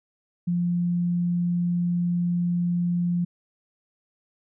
sine tone, 174.61 Hz, F3, in tune, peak -21 dBFS, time 0.47-3.25 s, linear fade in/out 10 ms, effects none

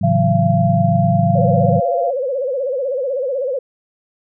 sine chord, F# minor seventh, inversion first, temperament equal, 110 / 138.59 / 164.81 / 185 Hz, A2 / C#3 / E3 / F#3, 0 / 0 / 0 / 0 cents, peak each -18 dBFS, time 0.01-1.8 s, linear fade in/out 10 ms
sine tone with pitch glide, 681 to 690.9 Hz, F5 to F5, -44 to -19 cents, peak -17 dBFS, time 0.03-2.11 s, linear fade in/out 10 ms, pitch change +25 cents, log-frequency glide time 0.26-1.97 s
sine tone with vibrato, 529 Hz, C5, 19 cents sharp, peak -17 dBFS, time 1.35-3.59 s, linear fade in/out 5 ms, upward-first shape sine, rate 16 Hz, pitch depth 130 cents each way
effects none

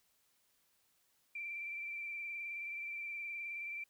sine tone with vibrato, 2349 Hz, D7, in tune, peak -40 dBFS, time 1.35-3.84 s, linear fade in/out 5 ms, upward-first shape sine, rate 19 Hz, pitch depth 26 cents each way, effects white hiss -75 dBFS RMS until 3.89 s

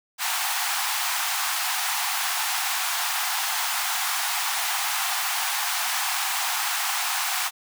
pink high-pass noise, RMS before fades -26 dBFS, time 0.18-7.51 s, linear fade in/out 50 ms, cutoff 720 Hz, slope 96 dB/octave, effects none

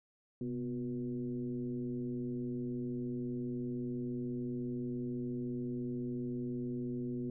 sine tone with frequency modulation, 246.9 Hz, B3, in tune, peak -35 dBFS, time 0.41-7.3 s, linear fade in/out 2 ms, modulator 117 Hz, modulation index 0.98, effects none

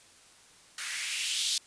violet noise with band-pass filter sweep, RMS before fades -32 dBFS, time 0.78-1.58 s, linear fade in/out 2 ms, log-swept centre 1600 to 4000 Hz, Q 2.8, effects white hiss -57 dBFS RMS until 1.66 s + resampled to 22050 Hz

